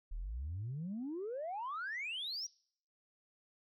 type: exponential sweep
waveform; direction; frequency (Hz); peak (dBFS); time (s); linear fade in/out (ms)
sine; up; 35.08 to 5880; -37; 0.11-2.47; 10
effects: noise-tail reverb RT60 0.6 s tail -25 dB re dry + tanh soft clip ceiling -35 dBFS